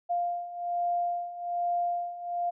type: beating tone pair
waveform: sine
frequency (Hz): 698.5 / 699.7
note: F5 / F5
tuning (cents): 0 / +3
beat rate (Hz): 1.2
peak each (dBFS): -33 / -29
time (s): 0.09-2.51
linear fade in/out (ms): 20
effects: none